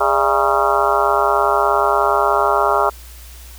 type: harmonic tone with a mistuned harmonic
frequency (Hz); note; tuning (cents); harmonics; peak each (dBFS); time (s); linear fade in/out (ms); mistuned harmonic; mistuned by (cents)
136.7; C#3; -24; 3 / 4 / 5 / 6 / 7 / 8 / 9 / 10; -21 / -21 / -21 / -21 / -21 / -21 / -21 / -21; 0-2.9; 10; 4; +140
effects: added 60 Hz sine -36 dBFS peak until 3.58 s + white hiss -42 dBFS RMS until 3.58 s